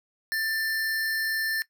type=tone pair together; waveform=square; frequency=1779 / 4226 Hz; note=A6 / C8; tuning=+19 / +16 cents; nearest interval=octave + minor third; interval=1497 cents; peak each=-27 / -36 dBFS; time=0.32-1.62 s; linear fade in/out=0 ms; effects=noise-tail reverb RT60 0.1 s tail -19 dB re dry